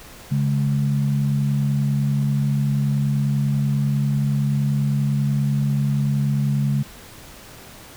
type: tone pair together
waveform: sine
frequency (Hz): 140.7 / 211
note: C#3 / G#3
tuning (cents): +26 / +28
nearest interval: perfect fifth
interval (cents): 702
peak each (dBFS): -18 / -24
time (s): 0.31-6.83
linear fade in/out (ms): 10
effects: pink hiss -42 dBFS RMS until 7.96 s